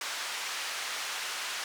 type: band-pass noise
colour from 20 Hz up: pink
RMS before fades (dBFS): -36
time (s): 0.01-1.64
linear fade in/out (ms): 2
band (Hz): 1200 to 7300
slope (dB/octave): 12
effects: none